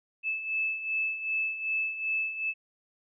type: beating tone pair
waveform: sine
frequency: 2616 / 2618.6 Hz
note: E7 / E7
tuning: -14 / -12 cents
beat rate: 2.6 Hz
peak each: -35 / -29 dBFS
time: 0.23-2.54 s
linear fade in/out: 50 ms
effects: none